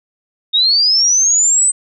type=linear sweep; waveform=sine; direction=up; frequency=3667 to 8190 Hz; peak=-9 dBFS; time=0.53-1.72 s; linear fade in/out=20 ms; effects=none